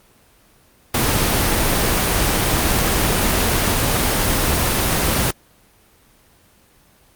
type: noise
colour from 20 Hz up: pink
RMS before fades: -17 dBFS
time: 0.94-5.31 s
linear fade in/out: 5 ms
effects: pink hiss -53 dBFS RMS until 7.15 s + Opus 24 kbps